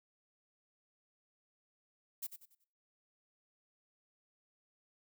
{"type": "noise with echo", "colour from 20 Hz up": "violet", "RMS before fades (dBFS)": -40, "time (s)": [2.22, 2.27], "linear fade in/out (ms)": 10, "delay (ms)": 94, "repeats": 4, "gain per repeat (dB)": -9, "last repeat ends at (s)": 2.646, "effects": ["noise-tail reverb RT60 0.6 s tail -24 dB re dry"]}